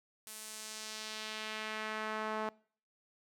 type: tone with band-pass filter sweep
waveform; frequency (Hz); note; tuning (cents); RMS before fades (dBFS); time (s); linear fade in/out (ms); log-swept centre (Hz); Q
sawtooth; 216.7; A3; -26; -41; 0.27-2.49; 0; 11000 to 940; 1.1
effects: noise-tail reverb RT60 0.5 s tail -24 dB re dry